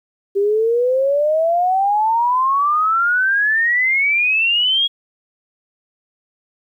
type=exponential sweep; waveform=sine; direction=up; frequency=392 to 3322 Hz; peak=-13 dBFS; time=0.35-4.88 s; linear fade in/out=20 ms; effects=9-bit